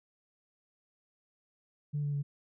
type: tone with pitch steps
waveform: sine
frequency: 146.83 / 144.72 / 142.65 Hz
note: D3 / D3 / C#3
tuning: 0 / -25 / +50 cents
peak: -29 dBFS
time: 1.93-2.23 s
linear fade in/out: 20 ms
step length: 100 ms
effects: tanh soft clip ceiling -26 dBFS